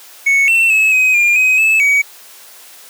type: tone with pitch steps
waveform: triangle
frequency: 2213 / 2694 / 2585 / 2523 / 2405 / 2522 / 2609 / 2262 Hz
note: C#7 / E7 / E7 / D#7 / D7 / D#7 / E7 / C#7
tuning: -3 / +37 / -34 / +23 / +41 / +23 / -18 / +34 cents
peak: -7 dBFS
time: 0.26-2.02 s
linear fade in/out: 10 ms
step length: 220 ms
effects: white hiss -39 dBFS RMS until 2.89 s + high-pass 400 Hz 12 dB/octave